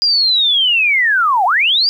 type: linear two-way sweep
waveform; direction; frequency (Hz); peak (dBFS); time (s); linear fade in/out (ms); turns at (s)
sine; down then up; 4894 to 698.5 to 4894; -10; 0.02-1.89; 0; 1.45
effects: 8-bit